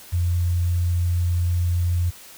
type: tone with quantisation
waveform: sine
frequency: 87.31 Hz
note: F2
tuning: in tune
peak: -18 dBFS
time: 0.12-2.11 s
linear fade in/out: 20 ms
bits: 8
effects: white hiss -44 dBFS RMS until 2.37 s